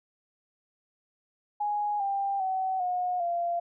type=tone with pitch steps; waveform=sine; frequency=830 / 792.5 / 756.7 / 722.6 / 689.9 Hz; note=G#5 / G5 / F#5 / F#5 / F5; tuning=-1 / +19 / +39 / -41 / -21 cents; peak=-26 dBFS; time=1.6-3.6 s; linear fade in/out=10 ms; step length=400 ms; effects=none